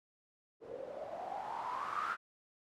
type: noise with low-pass filter sweep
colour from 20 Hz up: blue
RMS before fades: -41 dBFS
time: 0.6-2.17 s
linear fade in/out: 50 ms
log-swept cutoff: 450 to 1400 Hz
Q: 9.3
effects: none